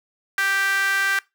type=tone with high-pass filter; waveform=sawtooth; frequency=392 Hz; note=G4; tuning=in tune; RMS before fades=-21 dBFS; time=0.38-1.19 s; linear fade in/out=2 ms; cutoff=1600 Hz; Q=5.2; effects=noise-tail reverb RT60 0.2 s tail -20 dB re dry